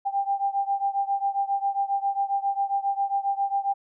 sine beating tone pair, 791 / 798.4 Hz, G5 / G5, +15 / +32 cents, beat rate 7.4 Hz, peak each -25 / -27 dBFS, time 0.05-3.74 s, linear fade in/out 20 ms, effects none

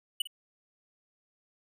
square tone with echo, 2960 Hz, F#7, in tune, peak -26 dBFS, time 0.2-0.22 s, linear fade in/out 5 ms, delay 53 ms, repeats 1, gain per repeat -14 dB, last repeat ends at 0.273 s, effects none

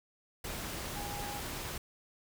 sine tone in noise, 818 Hz, G#5, 26 cents flat, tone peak -42 dBFS, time 0.96-1.4 s, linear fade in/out 5 ms, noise pink, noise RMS -40 dBFS, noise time 0.44-1.78 s, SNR -5 dB, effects none

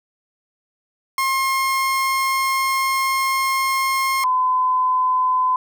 30% pulse / sine tone pair in turn, 1069 / 1016.6 Hz, C6 / B5, +37 / +50 cents, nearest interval minor second, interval 87 cents, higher first, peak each -15 dBFS, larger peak neither, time 1.18-4.24 / 4.24-5.56 s, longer first, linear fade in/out 2 ms, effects none

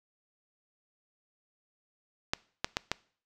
clicks, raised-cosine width 0.2 ms, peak -10 dBFS, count 4, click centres 2.335 / 2.645 / 2.769 / 2.916 s, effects noise-tail reverb RT60 0.5 s tail -23 dB re dry

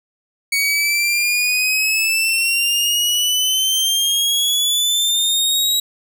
sawtooth exponential sweep, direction up, 2234 to 3858 Hz, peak -12 dBFS, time 0.52-5.8 s, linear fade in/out 5 ms, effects none

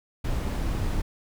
brown noise, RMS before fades -27 dBFS, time 0.24-1.02 s, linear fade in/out 10 ms, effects none

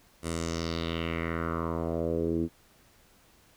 10% pulse tone with low-pass filter sweep, 83 Hz, E2, 12 cents sharp, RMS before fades -31 dBFS, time 0.22-2.49 s, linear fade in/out 50 ms, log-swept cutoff 10000 to 290 Hz, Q 3.1, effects pink hiss -61 dBFS RMS until 3.56 s

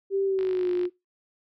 sine tone with pitch glide, 391.3 to 356.8 Hz, G4 to F4, -3 to +37 cents, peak -22 dBFS, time 0.1-0.9 s, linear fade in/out 50 ms, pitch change -160 cents, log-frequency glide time 0.25-0.71 s
click train, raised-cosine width 0.3 ms, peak -26 dBFS, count 24, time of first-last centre 0.39-0.854 s, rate 49.6 Hz
effects noise-tail reverb RT60 0.2 s tail -20 dB re dry

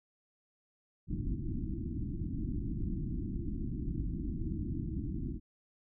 pink low-pass noise, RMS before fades -36 dBFS, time 1.07-5.4 s, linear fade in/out 50 ms, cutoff 340 Hz, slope 96 dB/octave, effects none

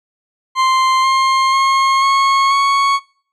40% pulse tone with pitch steps, 1046.5 / 1061.7 / 1077.2 / 1092.8 / 1108.7 Hz, C6 / C6 / C#6 / C#6 / C#6, 0 / +25 / -50 / -25 / 0 cents, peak -10 dBFS, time 0.55-3 s, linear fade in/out 50 ms, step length 490 ms, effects noise-tail reverb RT60 0.5 s tail -24 dB re dry + low-pass 5000 Hz 12 dB/octave

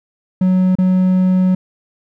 triangle tone with dropouts, 185 Hz, F#3, in tune, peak -8 dBFS, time 0.41-1.55 s, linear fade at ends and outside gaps 5 ms, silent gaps 0.754-0.785 s, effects none

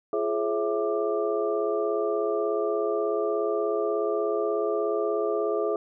sine tone cluster, 344.1 / 420.7 / 542 / 660 / 1184 Hz, F4 / G#4 / C#5 / E5 / D6, -26 / +22 / -39 / +2 / +14 cents, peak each -32 / -26 / -33 / -30 / -35 dBFS, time 0.13-5.76 s, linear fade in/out 2 ms, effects none

